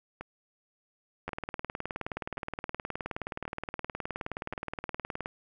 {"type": "two click trains", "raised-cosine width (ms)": 0.5, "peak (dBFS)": [-24, -19], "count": [5, 77], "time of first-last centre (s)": [[0.21, 4.534], [1.28, 5.259]], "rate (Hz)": [0.925, 19.1], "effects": []}